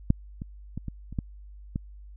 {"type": "clicks", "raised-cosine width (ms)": 5, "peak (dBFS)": [-7, -22, -20, -21, -28, -15, -16], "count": 7, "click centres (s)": [0.104, 0.419, 0.776, 0.883, 1.126, 1.188, 1.759], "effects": ["added 50 Hz sine -43 dBFS peak until 2.16 s"]}